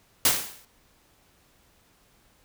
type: noise with exponential decay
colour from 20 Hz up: white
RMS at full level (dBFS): -17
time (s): 0.25-0.65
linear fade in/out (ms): 2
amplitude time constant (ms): 85
effects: pink hiss -62 dBFS RMS until 2.44 s